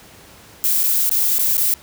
violet noise with dropouts, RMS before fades -17 dBFS, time 0.64-1.74 s, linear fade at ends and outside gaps 0 ms, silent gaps 0.833-0.838 / 1.094-1.113 / 1.383-1.394 / 1.569-1.579 s, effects pink hiss -44 dBFS RMS until 1.82 s + high-pass 60 Hz 12 dB/octave

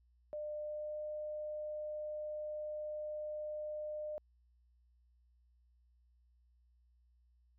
sine tone with pitch glide, 601 to 605.5 Hz, D5 to D#5, +40 to -47 cents, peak -39 dBFS, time 0.33-4.18 s, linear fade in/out 0 ms, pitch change +13 cents, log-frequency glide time 0.6-1.01 s, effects added 60 Hz sine -67 dBFS peak until 7.58 s

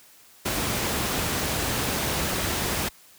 pink noise, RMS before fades -26 dBFS, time 0.45-2.89 s, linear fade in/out 10 ms, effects white hiss -53 dBFS RMS until 3.18 s + high-pass 60 Hz 12 dB/octave

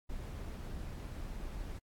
brown noise, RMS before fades -42 dBFS, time 0.09-1.79 s, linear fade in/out 10 ms, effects AAC 64 kbps

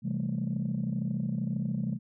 sine chord, A minor seventh, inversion first, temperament just, 132 / 165 / 198 / 220 Hz, C3 / E3 / G3 / A3, +16 / +2 / +18 / 0 cents, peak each -33 dBFS, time 0.02-1.99 s, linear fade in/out 50 ms, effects tanh soft clip ceiling -22 dBFS

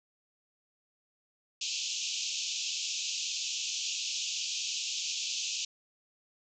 white band-pass noise, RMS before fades -35 dBFS, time 1.61-5.65 s, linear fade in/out 5 ms, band 2500 to 7100 Hz, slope 96 dB/octave, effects none

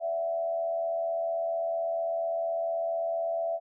sine tone with frequency modulation, 668 Hz, E5, 23 cents sharp, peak -27 dBFS, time 0-3.6 s, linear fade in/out 50 ms, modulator 84.3 Hz, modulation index 0.48, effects none

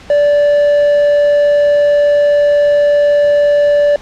triangle tone with quantisation, 582 Hz, D5, 16 cents flat, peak -5 dBFS, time 0.1-3.96 s, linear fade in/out 2 ms, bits 5, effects pink hiss -37 dBFS RMS until 4.01 s + low-pass 5000 Hz 12 dB/octave

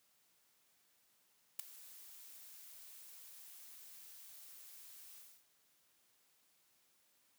blue noise with ADSR envelope, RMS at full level -35 dBFS, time 1.59-5.45 s, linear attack 6 ms, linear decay 5 ms, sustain -21 dB, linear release 280 ms, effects white hiss -74 dBFS RMS until 7.38 s + high-pass 100 Hz 12 dB/octave

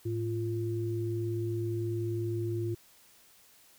sine tone pair together, 109.17 / 346.3 Hz, A2 / F4, -13 / -15 cents, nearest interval octave + minor sixth, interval 1998 cents, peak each -32 / -33 dBFS, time 0.05-2.75 s, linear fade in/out 10 ms, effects white hiss -60 dBFS RMS until 3.78 s

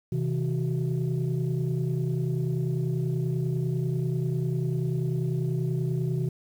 sine tone cluster, 130.3 / 160.5 / 372.1 Hz, C3 / E3 / F#4, -7 / -46 / +10 cents, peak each -26 / -27 / -33 dBFS, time 0.12-6.29 s, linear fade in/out 5 ms, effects tanh soft clip ceiling -19 dBFS + 9-bit

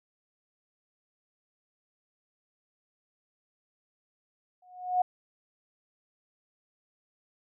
sine tone with exponential growth, 728 Hz, F#5, 28 cents flat, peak -19 dBFS, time 4.62-5.02 s, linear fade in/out 5 ms, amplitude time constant 86 ms, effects none

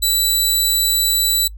15% pulse tone, 3961 Hz, B7, 4 cents sharp, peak -7 dBFS, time 0.02-1.48 s, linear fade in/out 10 ms, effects noise-tail reverb RT60 0.1 s tail -24 dB re dry + added 50 Hz sine -31 dBFS peak until 1.57 s

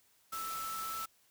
sine tone in noise, 1318.5 Hz, E6, in tune, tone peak -38 dBFS, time 0.32-1.06 s, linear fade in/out 10 ms, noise white, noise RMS -44 dBFS, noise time 0.32-1.06 s, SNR +3 dB, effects white hiss -69 dBFS RMS until 1.3 s

